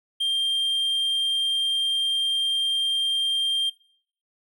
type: tone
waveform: triangle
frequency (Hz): 3185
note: G7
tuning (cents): +27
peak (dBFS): -20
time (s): 0.2-3.7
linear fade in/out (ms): 10
effects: noise-tail reverb RT60 0.6 s tail -21 dB re dry